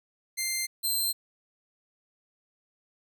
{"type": "tone pair in turn", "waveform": "10% pulse", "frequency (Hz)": [2093, 4128], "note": ["C7", "C8"], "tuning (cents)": [0, -24], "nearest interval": "octave", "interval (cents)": 1176, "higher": "second", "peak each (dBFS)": -19, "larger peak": "neither", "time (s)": [[0.37, 0.67], [0.83, 1.13]], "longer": "neither", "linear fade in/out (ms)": 20, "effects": []}